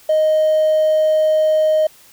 triangle tone with hard clipping, 622.3 Hz, D#5, in tune, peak -12 dBFS, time 0.09-1.87 s, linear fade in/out 5 ms, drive 4 dB, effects white hiss -47 dBFS RMS until 2.12 s

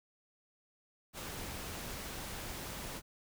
pink noise, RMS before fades -43 dBFS, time 1.13-3.02 s, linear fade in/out 50 ms, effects none

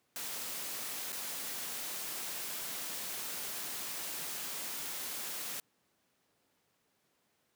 white noise with dropouts, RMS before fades -40 dBFS, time 0.16-5.6 s, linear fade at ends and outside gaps 1 ms, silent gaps 1.122-1.127 s, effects pink hiss -75 dBFS RMS until 7.55 s + high-pass 150 Hz 12 dB/octave

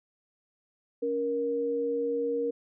sine tone pair together, 280.6 / 471.2 Hz, C#4 / A#4, +21 / +19 cents, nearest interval major sixth, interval 898 cents, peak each -34 / -27 dBFS, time 1.02-2.51 s, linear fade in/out 10 ms, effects none

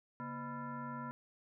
sine tone with frequency modulation, 615 Hz, D#5, 20 cents flat, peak -40 dBFS, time 0.2-1.11 s, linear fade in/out 0 ms, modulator 377 Hz, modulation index 2.1, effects none

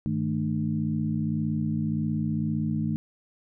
sine tone cluster, 101.7 / 157.1 / 218.9 / 300 Hz, G#2 / D#3 / A3 / D4, -36 / +17 / -9 / +37 cents, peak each -34 / -28 / -28 / -34 dBFS, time 0.06-2.96 s, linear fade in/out 0 ms, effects none

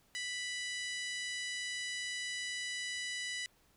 harmonic tone, 987.8 Hz, B5, in tune, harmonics 2 / 3 / 4 / 5 / 6 / 7 / 8 / 9 / 10, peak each -40 / -44 / -46 / -48 / -50 / -51 / -52 / -53 / -54 dBFS, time 0.15-3.46 s, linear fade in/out 0 ms, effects pink hiss -69 dBFS RMS until 3.76 s

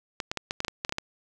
clicks, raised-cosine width 0.2 ms, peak -12 dBFS, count 11, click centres 0.202 / 0.315 / 0.373 / 0.509 / 0.604 / 0.648 / 0.682 / 0.849 / 0.894 / 0.924 / 0.984 s, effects none

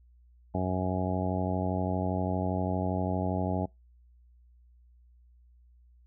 harmonic tone, 92.5 Hz, F#2, in tune, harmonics 1 / 2 / 3 / 4 / 5 / 6 / 7 / 8 / 9, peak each -32 / -32 / -35 / -39 / -40 / -41 / -36 / -41 / -38 dBFS, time 0.54-3.66 s, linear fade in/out 10 ms, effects noise-tail reverb RT60 0.2 s tail -25 dB re dry + added 60 Hz sine -56 dBFS peak until 6.06 s

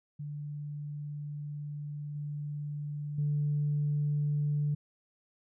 sine tone with level steps, 147 Hz, D3, 2 cents sharp, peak -36 / -34 / -26 dBFS, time 0.19-4.75 s, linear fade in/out 10 ms, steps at 2.15 / 3.18 s, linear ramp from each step 5 ms, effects tanh soft clip ceiling -22 dBFS

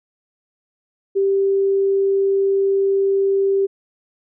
sine tone, 392 Hz, G4, in tune, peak -14 dBFS, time 1.15-3.67 s, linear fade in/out 20 ms, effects none

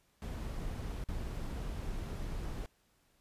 brown noise with dropouts, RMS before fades -39 dBFS, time 0.22-2.66 s, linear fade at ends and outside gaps 0 ms, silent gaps 1.039-1.087 s, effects pink hiss -72 dBFS RMS until 3.2 s + resampled to 32000 Hz

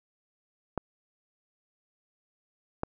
clicks, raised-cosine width 1 ms, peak -15 dBFS, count 2, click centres 0.777 / 2.834 s, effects none

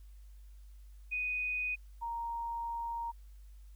sine tone pair in turn, 2489 / 932.3 Hz, D#7 / A#5, 0 / 0 cents, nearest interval octave + perfect fourth, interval 1700 cents, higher first, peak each -32 / -35 dBFS, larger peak first, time 1.11-1.76 / 2.01-3.12 s, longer second, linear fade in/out 20 ms, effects added 50 Hz sine -50 dBFS peak until 3.75 s + white hiss -72 dBFS RMS until 3.75 s

